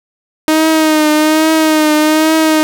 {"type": "tone with vibrato", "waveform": "sawtooth", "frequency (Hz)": 311.1, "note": "D#4", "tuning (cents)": 0, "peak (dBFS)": -4, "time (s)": [0.48, 2.63], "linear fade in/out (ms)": 0, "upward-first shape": "triangle", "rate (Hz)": 1.2, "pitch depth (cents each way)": 46, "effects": []}